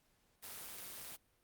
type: noise with amplitude modulation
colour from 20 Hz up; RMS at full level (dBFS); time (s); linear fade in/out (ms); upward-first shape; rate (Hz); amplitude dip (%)
white; -45; 0.42-1.17; 20; sine; 198; 75
effects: pink hiss -75 dBFS RMS until 1.43 s + Opus 48 kbps